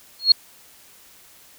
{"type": "tone with exponential growth", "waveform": "sine", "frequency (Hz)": 4300, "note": "C8", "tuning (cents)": 47, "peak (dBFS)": -5, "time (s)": [0.19, 0.32], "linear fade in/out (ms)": 5, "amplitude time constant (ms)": 27, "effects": ["white hiss -50 dBFS RMS until 1.58 s"]}